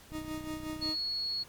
40% pulse tone with tremolo, 311.1 Hz, D#4, in tune, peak -34 dBFS, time 0.11-0.97 s, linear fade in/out 50 ms, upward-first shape sine, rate 5.5 Hz, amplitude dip 60%
click train, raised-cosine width 5 ms, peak -34 dBFS, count 25, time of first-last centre 0.12-0.892 s, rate 31.1 Hz
sine tone, 4349 Hz, C#8, 34 cents flat, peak -31 dBFS, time 0.81-1.44 s, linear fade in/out 20 ms
effects pink hiss -55 dBFS RMS until 1.48 s + MP3 96 kbps

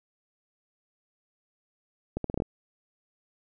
accelerating click train, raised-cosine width 2 ms, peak -16 dBFS, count 7, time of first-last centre 2.17-2.421 s, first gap 73 ms, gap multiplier 0.77, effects none

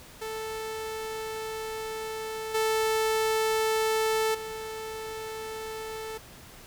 sawtooth tone with level steps, 440 Hz, A4, in tune, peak -29 / -20 / -31 dBFS, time 0.21-6.18 s, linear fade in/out 10 ms, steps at 2.54 / 4.34 s, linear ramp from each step 10 ms, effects pink hiss -49 dBFS RMS until 6.66 s

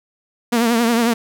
sawtooth tone with vibrato, 233.1 Hz, A#3, in tune, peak -10 dBFS, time 0.52-1.14 s, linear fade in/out 10 ms, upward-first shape triangle, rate 11 Hz, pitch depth 78 cents each way, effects none

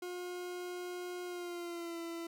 40% pulse tone with pitch glide, 357.6 to 335.6 Hz, F4 to E4, +41 to +31 cents, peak -39 dBFS, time 0.02-2.27 s, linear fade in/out 5 ms, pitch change -110 cents, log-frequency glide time 1.25-1.99 s, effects none

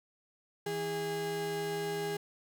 35% pulse tone pair together, 162.71 / 410 Hz, E3 / G#4, -22 / -22 cents, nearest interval octave + major third, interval 1600 cents, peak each -39 / -32 dBFS, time 0.66-2.17 s, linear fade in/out 5 ms, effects none

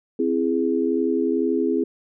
sine chord, C augmented, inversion none, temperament equal with one note detuned, 261.6 / 333.1 / 415.3 Hz, C4 / E4 / G#4, 0 / +18 / 0 cents, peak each -23 dBFS, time 0.19-1.84 s, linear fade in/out 5 ms, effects none

